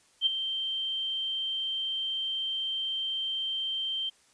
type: tone with ADSR envelope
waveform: sine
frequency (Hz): 3136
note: G7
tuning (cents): 0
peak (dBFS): -19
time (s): 0.21-4.1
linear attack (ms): 53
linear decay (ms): 13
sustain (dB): -10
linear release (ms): 14
effects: white hiss -63 dBFS RMS until 4.33 s + resampled to 22050 Hz